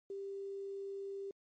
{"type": "tone with quantisation", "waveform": "sine", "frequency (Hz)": 394.4, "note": "G4", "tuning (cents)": 11, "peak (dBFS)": -40, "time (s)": [0.1, 1.31], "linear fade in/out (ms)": 2, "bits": 11, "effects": ["MP3 32 kbps"]}